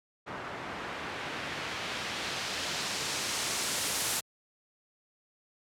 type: noise with low-pass filter sweep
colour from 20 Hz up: white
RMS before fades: -35 dBFS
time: 0.26-4.21 s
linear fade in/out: 20 ms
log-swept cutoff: 1300 to 11000 Hz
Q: 0.83
effects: high-pass 80 Hz 12 dB/octave